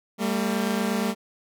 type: tone pair together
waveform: sawtooth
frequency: 198.24 / 226.7 Hz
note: G3 / A#3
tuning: +20 / -48 cents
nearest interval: major second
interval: 232 cents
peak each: -22 dBFS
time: 0.18-1.15 s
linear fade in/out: 50 ms
effects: none